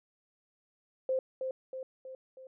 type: tone with echo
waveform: sine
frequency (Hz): 522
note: C5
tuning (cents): -4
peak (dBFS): -27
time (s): 1.09-1.19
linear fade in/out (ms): 2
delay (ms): 320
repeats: 4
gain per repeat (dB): -5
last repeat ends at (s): 2.47
effects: none